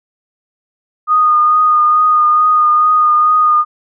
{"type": "tone with vibrato", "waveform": "sine", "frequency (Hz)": 1230, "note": "D#6", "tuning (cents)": -20, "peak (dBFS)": -7, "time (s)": [1.07, 3.65], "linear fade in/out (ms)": 50, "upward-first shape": "triangle", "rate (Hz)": 2.3, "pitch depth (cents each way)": 21, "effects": []}